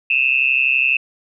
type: tone with amplitude modulation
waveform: sine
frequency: 2619 Hz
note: E7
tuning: 12 cents flat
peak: -9 dBFS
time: 0.1-0.97 s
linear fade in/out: 5 ms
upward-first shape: sine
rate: 132 Hz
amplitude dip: 100%
effects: none